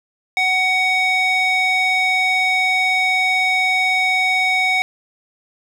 square tone with band-pass filter, 747 Hz, F#5, 16 cents sharp, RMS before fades -17 dBFS, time 0.37-4.82 s, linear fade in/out 0 ms, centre 2400 Hz, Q 2, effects none

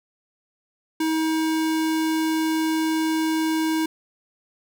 square tone, 318.3 Hz, D#4, 39 cents sharp, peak -21 dBFS, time 1-3.86 s, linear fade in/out 5 ms, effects none

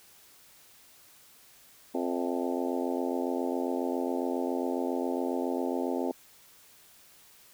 harmonic tone with a mistuned harmonic, 87.31 Hz, F2, in tune, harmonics 3 / 4 / 5 / 6 / 7 / 8 / 9 / 10, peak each -32 / -34 / -36 / -38 / -39 / -40 / -41 / -42 dBFS, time 1.94-6.12 s, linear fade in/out 10 ms, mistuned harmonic 8, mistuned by -61 cents, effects white hiss -57 dBFS RMS until 7.53 s

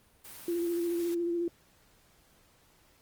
white noise, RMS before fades -47 dBFS, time 0.24-1.15 s, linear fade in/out 10 ms
sine tone with vibrato, 343.3 Hz, F4, 30 cents flat, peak -28 dBFS, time 0.48-1.48 s, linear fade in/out 2 ms, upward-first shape sine, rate 14 Hz, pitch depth 25 cents each way
effects pink hiss -64 dBFS RMS until 3.01 s + Opus 32 kbps

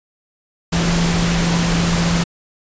sine tone in noise, 170 Hz, F3, 46 cents flat, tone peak -16 dBFS, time 0.72-2.24 s, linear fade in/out 10 ms, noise pink, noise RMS -20 dBFS, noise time 0.72-2.24 s, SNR +1 dB, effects resampled to 16000 Hz

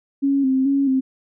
sine tone with vibrato, 270 Hz, C#4, 45 cents flat, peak -15 dBFS, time 0.22-1.01 s, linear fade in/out 20 ms, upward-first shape square, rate 2.3 Hz, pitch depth 44 cents each way, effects none

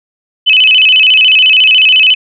sine tone with vibrato, 2787 Hz, F7, 4 cents flat, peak -3 dBFS, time 0.46-2.15 s, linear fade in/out 20 ms, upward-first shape square, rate 14 Hz, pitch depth 140 cents each way, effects none

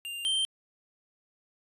square tone pair in turn, 2794 / 3136 Hz, F7 / G7, 0 / 0 cents, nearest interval major second, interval 200 cents, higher second, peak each -36 / -26 dBFS, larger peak second, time 0.05-0.25 / 0.25-0.45 s, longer neither, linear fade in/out 0 ms, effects resampled to 32000 Hz

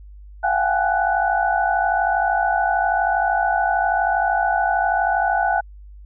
sine tone cluster, 687 / 748 / 787 / 840 / 1484 Hz, F5 / F#5 / G5 / G#5 / F#6, -29 / +19 / +7 / +19 / +5 cents, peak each -23 dBFS, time 0.43-5.61 s, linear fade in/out 10 ms, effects added 50 Hz sine -38 dBFS peak until 6.05 s

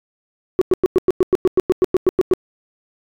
sine tone bursts, 370 Hz, F#4, in tune, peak -7 dBFS, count 15, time 0.59-2.336 s, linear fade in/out 0 ms, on 24 ms, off 99 ms, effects tanh soft clip ceiling -8 dBFS

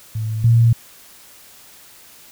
sine tone pair in turn, 110 / 116.06 Hz, A2 / A#2, 0 / -7 cents, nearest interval minor second, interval 93 cents, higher second, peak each -20 / -9 dBFS, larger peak second, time 0.15-0.44 / 0.44-0.73 s, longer neither, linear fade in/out 5 ms, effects white hiss -45 dBFS RMS until 2.31 s

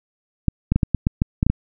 clicks, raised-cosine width 5 ms, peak -4 dBFS, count 10, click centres 0.483 / 0.72 / 0.76 / 0.832 / 0.947 / 1.069 / 1.219 / 1.429 / 1.466 / 1.5 s, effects none

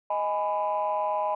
sine chord, G# minor, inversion second, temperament just, 623 / 830.6 / 996.7 Hz, D#5 / G#5 / B5, +2 / 0 / +16 cents, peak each -28 dBFS, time 0.1-1.35 s, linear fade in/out 5 ms, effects tanh soft clip ceiling -18 dBFS

